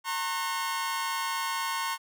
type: tone cluster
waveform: sawtooth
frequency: 916 / 1080 / 1489 Hz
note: A#5 / C#6 / F#6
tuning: -31 / -45 / +11 cents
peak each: -29 / -28 / -35 dBFS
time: 0.04-1.98 s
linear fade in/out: 50 ms
effects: none